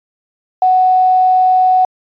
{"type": "tone with quantisation", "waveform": "sine", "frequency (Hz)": 742, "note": "F#5", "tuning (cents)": 5, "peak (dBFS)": -7, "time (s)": [0.62, 1.85], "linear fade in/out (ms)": 2, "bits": 6, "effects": ["resampled to 11025 Hz"]}